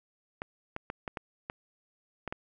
clicks, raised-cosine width 0.5 ms, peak -20 dBFS, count 8, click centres 0.419 / 0.764 / 0.901 / 1.078 / 1.172 / 1.499 / 2.277 / 2.325 s, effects none

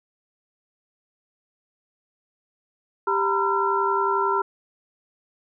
sine tone cluster, 394.3 / 928 / 999 / 1362 Hz, G4 / A#5 / B5 / F6, +10 / -8 / +20 / -44 cents, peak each -25 dBFS, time 3.07-4.42 s, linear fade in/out 5 ms, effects none

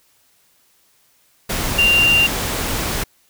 sine tone in noise, 2780 Hz, F7, 9 cents flat, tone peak -11 dBFS, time 1.78-2.27 s, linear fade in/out 10 ms, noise pink, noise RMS -22 dBFS, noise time 1.49-3.04 s, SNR +8 dB, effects white hiss -58 dBFS RMS until 3.29 s

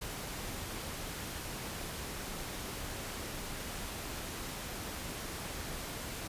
pink noise, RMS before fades -41 dBFS, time 0.01-6.28 s, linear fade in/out 10 ms, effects resampled to 32000 Hz

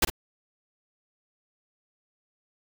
pink noise with echo, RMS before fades -20 dBFS, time 0.02-0.05 s, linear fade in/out 5 ms, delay 51 ms, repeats 1, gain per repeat -12 dB, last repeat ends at 0.101 s, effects none

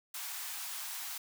white high-pass noise, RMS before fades -41 dBFS, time 0.14-1.18 s, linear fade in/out 5 ms, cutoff 720 Hz, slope 48 dB/octave, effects none

